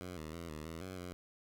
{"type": "tone with pitch steps", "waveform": "10% pulse", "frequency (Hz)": [90.3, 78, 84.4, 76.6, 81.6, 93.3, 89], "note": ["F#2", "D#2", "E2", "D#2", "E2", "F#2", "F2"], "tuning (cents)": [-42, 5, 41, -27, -17, 15, 33], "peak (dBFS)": -35, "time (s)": [0.01, 1.13], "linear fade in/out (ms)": 0, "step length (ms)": 160, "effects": []}